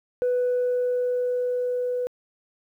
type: tone with level ramp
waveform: sine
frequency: 495.2 Hz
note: B4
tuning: 5 cents sharp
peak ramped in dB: -18 to -23 dBFS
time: 0.22-2.07 s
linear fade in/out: 0 ms
effects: tanh soft clip ceiling -18 dBFS + 10-bit